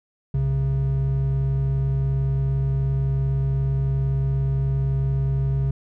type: tone pair together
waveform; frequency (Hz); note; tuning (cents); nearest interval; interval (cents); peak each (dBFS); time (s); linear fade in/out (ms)
triangle; 63.81 / 135.2; C2 / C#3; -43 / -43; octave + minor second; 1300; -24 / -18; 0.34-5.71; 5
effects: none